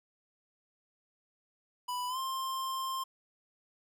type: tone with pitch glide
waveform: square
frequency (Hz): 990 to 1054.9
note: B5 to C6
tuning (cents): +4 to +14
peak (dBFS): -34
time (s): 1.88-3.04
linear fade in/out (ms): 10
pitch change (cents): +110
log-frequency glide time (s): 2.08-2.18
effects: 11-bit